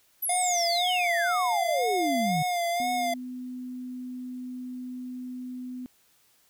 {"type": "exponential sweep", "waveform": "sine", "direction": "down", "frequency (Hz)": [12000, 147.7], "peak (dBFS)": -26, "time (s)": [0.22, 2.43], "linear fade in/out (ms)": 10}
{"type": "tone with vibrato", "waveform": "square", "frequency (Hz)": 706, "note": "F5", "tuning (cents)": 19, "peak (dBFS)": -26, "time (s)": [0.29, 3.14], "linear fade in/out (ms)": 5, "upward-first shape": "sine", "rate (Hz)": 2, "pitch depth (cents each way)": 57}
{"type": "tone", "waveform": "sine", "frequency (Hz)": 251.6, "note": "B3", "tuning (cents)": 32, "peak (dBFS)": -34, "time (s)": [2.8, 5.86], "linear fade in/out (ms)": 0}
{"effects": ["white hiss -64 dBFS RMS until 6.49 s"]}